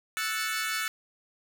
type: chord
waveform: sawtooth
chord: F# minor seventh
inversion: third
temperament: equal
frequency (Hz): 1318.5 / 1480 / 1760 / 2217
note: E6 / F#6 / A6 / C#7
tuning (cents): 0 / 0 / 0 / 0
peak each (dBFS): -31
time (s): 0.17-0.88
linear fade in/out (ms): 0
effects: none